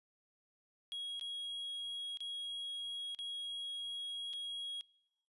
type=tone with dropouts; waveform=triangle; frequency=3301 Hz; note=G#7; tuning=11 cents flat; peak=-38 dBFS; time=0.92-4.81 s; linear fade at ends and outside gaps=0 ms; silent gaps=1.196-1.211 / 2.172-2.205 / 3.148-3.189 / 4.331-4.335 s; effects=noise-tail reverb RT60 0.9 s tail -25 dB re dry + resampled to 24000 Hz